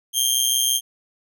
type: tone with amplitude modulation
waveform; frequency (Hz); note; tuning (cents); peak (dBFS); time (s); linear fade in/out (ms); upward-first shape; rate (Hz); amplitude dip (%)
15% pulse; 3192; G7; +31; -7; 0.13-0.81; 50; sine; 126; 75
effects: none